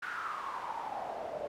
pink noise with band-pass filter sweep, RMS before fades -39 dBFS, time 0.02-1.48 s, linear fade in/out 10 ms, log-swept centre 1500 to 570 Hz, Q 7, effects none

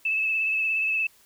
sine tone with vibrato, 2614 Hz, E7, 15 cents flat, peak -22 dBFS, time 0.05-1.07 s, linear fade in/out 5 ms, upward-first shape triangle, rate 17 Hz, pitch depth 35 cents each way, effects white hiss -58 dBFS RMS until 1.25 s

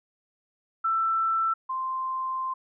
sine tone pair in turn, 1332 / 1044.5 Hz, E6 / C6, +18 / -3 cents, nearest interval major third, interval 421 cents, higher first, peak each -22 / -27 dBFS, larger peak first, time 0.84-1.54 / 1.69-2.54 s, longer second, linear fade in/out 10 ms, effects none

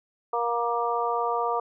harmonic tone, 236.1 Hz, A#3, 22 cents sharp, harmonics 2 / 3 / 4 / 5, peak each -29 / -29 / -29 / -29 dBFS, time 0.33-1.6 s, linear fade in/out 5 ms, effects none

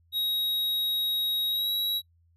square tone with pitch glide, 3800 to 3871 Hz, A#7 to B7, +33 to -35 cents, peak -26 dBFS, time 0.12-2.02 s, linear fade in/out 50 ms, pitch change +32 cents, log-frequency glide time 1.49-1.7 s, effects noise-tail reverb RT60 0.1 s tail -25 dB re dry + added 84 Hz sine -61 dBFS peak until 2.36 s

